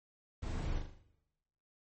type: noise with echo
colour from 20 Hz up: brown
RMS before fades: -38 dBFS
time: 0.42-0.79 s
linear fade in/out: 10 ms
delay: 40 ms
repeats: 6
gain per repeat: -5 dB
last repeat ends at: 1.03 s
effects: noise-tail reverb RT60 1.0 s tail -19 dB re dry + MP3 32 kbps